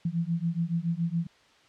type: beating tone pair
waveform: sine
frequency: 164.81 / 171.91 Hz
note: E3 / F3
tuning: 0 / -27 cents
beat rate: 7.1 Hz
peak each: -29 dBFS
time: 0.05-1.27 s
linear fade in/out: 5 ms
effects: white hiss -59 dBFS RMS until 1.68 s + low-pass 4000 Hz 12 dB/octave